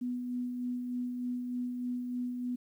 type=tone with tremolo; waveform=sine; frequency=246.9 Hz; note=B3; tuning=in tune; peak=-31 dBFS; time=0.01-2.56 s; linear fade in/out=10 ms; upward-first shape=sine; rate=3.3 Hz; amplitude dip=35%; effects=11-bit